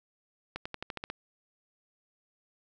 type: accelerating click train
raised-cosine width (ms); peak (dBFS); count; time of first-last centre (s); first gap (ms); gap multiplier
0.3; -20; 8; 0.56-1.101; 95; 0.93
effects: none